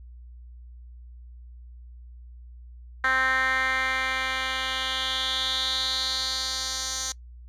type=tone with band-pass filter sweep; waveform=10% pulse; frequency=261.6 Hz; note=C4; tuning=in tune; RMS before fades=-27 dBFS; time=3.04-7.12 s; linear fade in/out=2 ms; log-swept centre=1700 to 5800 Hz; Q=3.9; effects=noise-tail reverb RT60 0.1 s tail -22 dB re dry + added 60 Hz sine -42 dBFS peak until 7.48 s